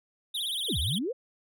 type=tone with vibrato; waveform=square; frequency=3441 Hz; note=A7; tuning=39 cents flat; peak=-30 dBFS; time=0.34-0.99 s; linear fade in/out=10 ms; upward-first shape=triangle; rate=17 Hz; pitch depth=230 cents each way
type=exponential two-way sweep; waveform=sine; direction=down then up; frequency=559 to 63.8 to 559 Hz; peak=-28 dBFS; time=0.68-1.13 s; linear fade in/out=20 ms; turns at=0.79 s
effects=none